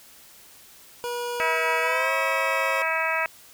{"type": "tone with pitch glide", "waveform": "25% pulse", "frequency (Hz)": [482.4, 538.4], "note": ["B4", "C5"], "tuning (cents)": [-41, 49], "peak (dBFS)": -24, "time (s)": [1.04, 2.82], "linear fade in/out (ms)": 0, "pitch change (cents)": 190, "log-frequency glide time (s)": [1.8, 2.12]}
{"type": "harmonic tone", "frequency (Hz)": 323, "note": "E4", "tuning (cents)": -35, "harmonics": [2, 3, 4, 5, 6, 7, 8], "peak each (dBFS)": [-30, -30, -30, -30, -30, -30, -30], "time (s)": [1.4, 3.26], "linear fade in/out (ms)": 0}
{"effects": ["white hiss -50 dBFS RMS until 3.53 s"]}